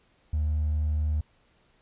triangle tone with hard clipping, 76 Hz, D#2, 40 cents flat, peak -23 dBFS, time 0.33-1.21 s, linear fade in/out 5 ms, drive 2 dB, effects pink hiss -65 dBFS RMS until 1.81 s + resampled to 8000 Hz

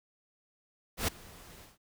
pink noise with ADSR envelope, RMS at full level -28 dBFS, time 0.97-1.78 s, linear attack 110 ms, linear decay 7 ms, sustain -24 dB, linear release 160 ms, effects none

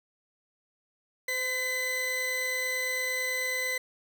40% pulse tone pair together, 512 / 2019 Hz, C5 / B6, -38 / +38 cents, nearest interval 2 octaves, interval 2376 cents, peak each -36 / -28 dBFS, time 1.28-3.78 s, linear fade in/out 5 ms, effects 11-bit

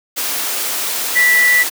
sine tone in noise, 1965 Hz, B6, 9 cents flat, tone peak -9 dBFS, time 1.15-1.64 s, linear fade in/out 20 ms, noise white, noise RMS -20 dBFS, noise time 0.16-1.7 s, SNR +8 dB, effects high-pass 300 Hz 12 dB/octave

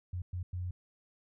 sine tone bursts at uneven times, 89.9 Hz, F#2, 49 cents flat, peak -34 dBFS, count 3, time 0.13-0.22 / 0.33-0.43 / 0.53-0.71 s, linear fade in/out 5 ms, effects none

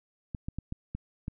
clicks, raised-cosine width 5 ms, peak -22 dBFS, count 6, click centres 0.348 / 0.485 / 0.586 / 0.724 / 0.95 / 1.281 s, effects none

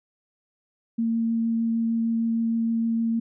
sine tone with vibrato, 228.4 Hz, A#3, 35 cents flat, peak -21 dBFS, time 0.98-3.2 s, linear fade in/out 10 ms, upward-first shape triangle, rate 6.5 Hz, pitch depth 9 cents each way, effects none

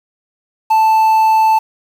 triangle tone with quantisation, 880 Hz, A5, in tune, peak -6 dBFS, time 0.7-1.59 s, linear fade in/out 10 ms, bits 6, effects none

